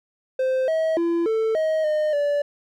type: tone with pitch steps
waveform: triangle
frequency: 520 / 641 / 338.4 / 443.7 / 631 / 611 / 579 Hz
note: C5 / E5 / E4 / A4 / D#5 / D#5 / D5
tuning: -11 / -49 / +45 / +14 / +24 / -32 / -25 cents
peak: -17 dBFS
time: 0.39-2.42 s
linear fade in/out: 5 ms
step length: 290 ms
effects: none